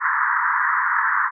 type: band-pass noise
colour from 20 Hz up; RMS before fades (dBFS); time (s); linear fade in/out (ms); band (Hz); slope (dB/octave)
pink; -20; 0-1.31; 50; 950 to 1900; 96
effects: none